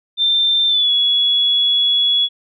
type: tone with pitch glide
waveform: sine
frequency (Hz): 3576 to 3375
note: A7 to G#7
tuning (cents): +27 to +27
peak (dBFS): -12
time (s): 0.17-2.29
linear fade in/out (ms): 50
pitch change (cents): -100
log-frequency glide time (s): 0.68-0.9
effects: none